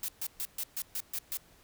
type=noise bursts; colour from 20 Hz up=blue; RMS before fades=-35 dBFS; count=8; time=0.03-1.372 s; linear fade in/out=2 ms; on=54 ms; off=130 ms; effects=pink hiss -61 dBFS RMS until 1.63 s